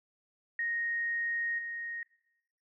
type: tone with level steps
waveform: sine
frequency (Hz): 1866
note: A#6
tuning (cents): +1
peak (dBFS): -30 / -36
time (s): 0.59-2.03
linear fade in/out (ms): 2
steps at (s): 1.58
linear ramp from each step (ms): 10
effects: noise-tail reverb RT60 1.0 s tail -22 dB re dry